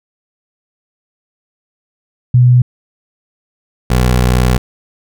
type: tone pair in turn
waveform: sine / 20% pulse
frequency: 123.9 / 61.95 Hz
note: B2 / B1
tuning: +6 / +6 cents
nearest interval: octave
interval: 1200 cents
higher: first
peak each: -4 dBFS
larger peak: neither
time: 2.34-2.62 / 3.9-4.58 s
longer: second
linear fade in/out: 5 ms
effects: none